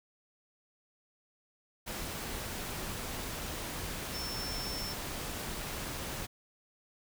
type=tone in noise; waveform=sine; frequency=5370 Hz; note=E8; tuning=31 cents sharp; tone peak=-39 dBFS; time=4.13-4.94 s; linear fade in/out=20 ms; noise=pink; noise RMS=-39 dBFS; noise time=1.86-6.27 s; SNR=-3 dB; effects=none